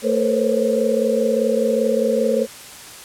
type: tone cluster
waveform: sine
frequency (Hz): 223.8 / 442.1 / 482.1 / 520 / 545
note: A3 / A4 / B4 / C5 / C#5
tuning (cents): +30 / +8 / -42 / -11 / -29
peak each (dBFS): -22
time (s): 0.02-2.47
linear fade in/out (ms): 50
effects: white hiss -38 dBFS RMS until 3.04 s + low-pass 11000 Hz 12 dB/octave